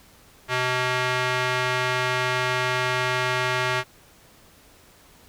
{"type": "tone with band-pass filter", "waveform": "square", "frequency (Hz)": 126.6, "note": "B2", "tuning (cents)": 43, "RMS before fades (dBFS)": -24, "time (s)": [0.48, 3.84], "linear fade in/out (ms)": 50, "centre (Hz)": 1900, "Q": 0.93, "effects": ["pink hiss -53 dBFS RMS until 5.28 s"]}